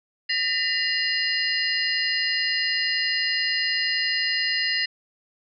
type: tone cluster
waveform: sine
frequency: 1826 / 1997 / 2814 / 4182 / 4930 Hz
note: A#6 / B6 / F7 / C8 / D#8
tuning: -36 / +19 / +12 / -2 / -17 cents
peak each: -28 dBFS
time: 0.29-4.86 s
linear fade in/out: 10 ms
effects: none